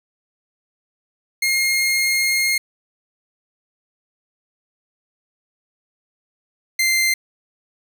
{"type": "tone pair in turn", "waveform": "sawtooth", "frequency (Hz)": [2136, 2087], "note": ["C7", "C7"], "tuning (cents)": [35, -5], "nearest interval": "unison", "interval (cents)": 40, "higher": "first", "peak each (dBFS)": [-13, -12], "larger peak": "second", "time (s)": [[1.42, 2.58], [6.79, 7.14]], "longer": "first", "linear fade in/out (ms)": 5, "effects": []}